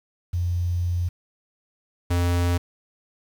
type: tone pair in turn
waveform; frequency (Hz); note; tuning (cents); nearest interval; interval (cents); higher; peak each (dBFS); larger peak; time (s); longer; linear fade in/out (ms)
sine / square; 87.8 / 87.49; F2 / F2; +10 / +4; unison; 6; first; -21 / -20; second; 0.33-1.09 / 2.1-2.58; first; 10
effects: 8-bit